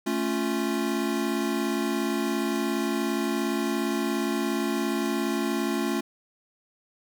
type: chord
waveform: square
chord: A augmented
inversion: none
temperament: equal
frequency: 220 / 277.2 / 349.2 Hz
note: A3 / C#4 / E#4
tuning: 0 / 0 / 0 cents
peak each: -30 dBFS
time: 0.06-6.01 s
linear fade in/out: 10 ms
effects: none